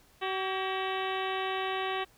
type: harmonic tone with a mistuned harmonic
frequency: 380 Hz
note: F#4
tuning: 46 cents sharp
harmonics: 1 / 2 / 3 / 4 / 5 / 6 / 7 / 8 / 9 / 10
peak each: -35 / -35 / -37 / -43 / -40 / -44 / -42 / -42 / -47 / -45 dBFS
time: 0.21-2.05 s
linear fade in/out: 20 ms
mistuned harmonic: 4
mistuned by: +76 cents
effects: pink hiss -62 dBFS RMS until 2.17 s